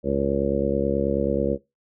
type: harmonic tone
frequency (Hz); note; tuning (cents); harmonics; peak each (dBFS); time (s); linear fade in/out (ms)
69.3; C#2; 0; 1 / 2 / 3 / 4 / 5 / 6 / 7 / 8; -32 / -32 / -27 / -30 / -28 / -31 / -26 / -27; 0.03-1.58; 50
effects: noise-tail reverb RT60 0.2 s tail -18 dB re dry